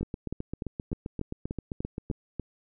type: two click trains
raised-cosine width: 3 ms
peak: -19 / -20 dBFS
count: 9 / 17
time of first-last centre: 0.03-2.397 / 0.01-2.112 s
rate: 3.38 / 7.61 Hz
effects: none